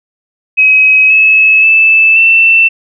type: tone with pitch steps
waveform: sine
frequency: 2544 / 2587 / 2631 / 2675 Hz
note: D#7 / E7 / E7 / E7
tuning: +38 / -33 / -4 / +25 cents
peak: -3 dBFS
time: 0.57-2.69 s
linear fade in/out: 20 ms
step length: 530 ms
effects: none